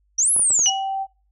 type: exponential two-way sweep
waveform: sine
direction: up then down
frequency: 5588 to 11180 to 5588 Hz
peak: -15 dBFS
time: 0.18-0.7 s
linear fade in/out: 10 ms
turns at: 0.32 s
type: clicks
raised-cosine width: 1 ms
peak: -21 dBFS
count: 4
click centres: 0.364 / 0.395 / 0.505 / 0.593 s
type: tone with exponential decay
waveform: sine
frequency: 2918 Hz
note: F#7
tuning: 25 cents flat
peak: -16 dBFS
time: 0.66-0.95 s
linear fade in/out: 0 ms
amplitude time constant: 62 ms
type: tone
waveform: sine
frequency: 776 Hz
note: G5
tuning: 18 cents flat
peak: -22 dBFS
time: 0.66-1.07 s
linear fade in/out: 50 ms
effects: noise-tail reverb RT60 0.3 s tail -18 dB re dry + added 50 Hz sine -61 dBFS peak until 1.31 s